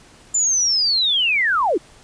sine linear sweep, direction down, 7190 to 283.2 Hz, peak -15 dBFS, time 0.34-1.78 s, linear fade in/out 10 ms, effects pink hiss -48 dBFS RMS until 2.03 s + resampled to 22050 Hz

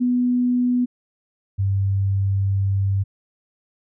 sine tone pair in turn, 246.9 / 97.98 Hz, B3 / G2, 0 / 0 cents, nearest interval octave + major third, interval 1600 cents, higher first, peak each -16 / -17 dBFS, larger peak first, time 0-0.86 / 1.58-3.04 s, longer second, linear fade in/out 20 ms, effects none

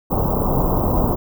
pink band-stop noise, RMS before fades -18 dBFS, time 0.1-1.16 s, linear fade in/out 20 ms, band 1100 to 16000 Hz, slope 48 dB/octave, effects none

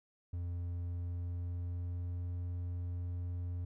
triangle tone with pitch glide, 87.2 to 88.11 Hz, F2 to F2, -2 to +16 cents, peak -34 dBFS, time 0.33-3.65 s, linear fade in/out 5 ms, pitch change +18 cents, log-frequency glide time 0.74-2.34 s, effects none

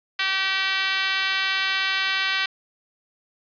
5% pulse tone with high-pass filter, 384.5 Hz, G4, 33 cents flat, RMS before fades -23 dBFS, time 0.19-2.46 s, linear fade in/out 5 ms, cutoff 1500 Hz, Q 1.3, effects resampled to 11025 Hz + 7-bit

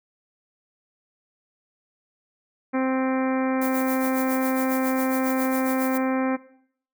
harmonic tone, 261.6 Hz, C4, in tune, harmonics 1 / 2 / 3 / 4 / 5 / 6 / 7 / 8 / 9, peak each -22 / -28 / -32 / -34 / -36 / -38 / -39 / -40 / -41 dBFS, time 2.73-6.37 s, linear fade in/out 20 ms
violet noise with tremolo, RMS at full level -32 dBFS, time 3.61-5.98 s, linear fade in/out 10 ms, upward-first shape sine, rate 7.3 Hz, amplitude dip 70%
effects noise-tail reverb RT60 0.6 s tail -17 dB re dry

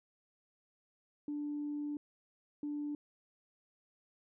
sine tone bursts at uneven times, 293.7 Hz, D4, in tune, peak -35 dBFS, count 2, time 1.28-1.97 / 2.63-2.95 s, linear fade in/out 2 ms, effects tanh soft clip ceiling -31 dBFS

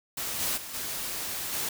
white noise with level steps, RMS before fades -33 / -29 / -40 / -34 / -31 dBFS, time 0.17-1.69 s, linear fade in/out 5 ms, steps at 0.39 / 0.56 / 0.73 / 1.52 s, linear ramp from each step 20 ms, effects none

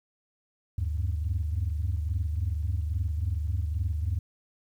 sine tone cluster, 75.6 / 94.4 / 98 Hz, D#2 / F#2 / G2, -49 / +35 / 0 cents, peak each -27 / -34 / -31 dBFS, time 0.78-4.19 s, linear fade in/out 5 ms, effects tanh soft clip ceiling -20 dBFS + 10-bit

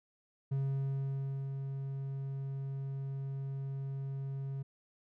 triangle tone with ADSR envelope, 136.4 Hz, C#3, 28 cents flat, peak -28 dBFS, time 0.51-4.63 s, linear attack 11 ms, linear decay 970 ms, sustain -6 dB, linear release 11 ms, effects none

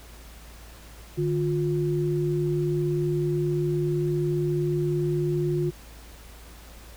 sine tone pair together, 149.5 / 354.3 Hz, D3 / F4, +31 / +25 cents, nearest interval octave + minor third, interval 1494 cents, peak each -25 dBFS, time 1.17-5.71 s, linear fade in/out 20 ms, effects added 56 Hz sine -45 dBFS peak until 6.96 s + pink hiss -49 dBFS RMS until 6.96 s

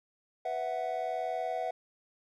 triangle chord, B suspended fourth, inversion none, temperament equal with one note detuned, 496.5 / 659.3 / 740 Hz, B4 / E5 / F#5, +9 / 0 / 0 cents, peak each -37 / -33 / -32 dBFS, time 0.45-1.71 s, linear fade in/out 5 ms, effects tanh soft clip ceiling -20 dBFS

